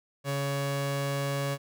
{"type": "tone pair together", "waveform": "sawtooth", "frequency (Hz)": [140, 280], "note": ["C#3", "C#4"], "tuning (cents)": [18, 18], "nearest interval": "octave", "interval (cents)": 1200, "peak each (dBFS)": [-25, -27], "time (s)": [0.24, 1.58], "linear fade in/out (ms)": 50, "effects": []}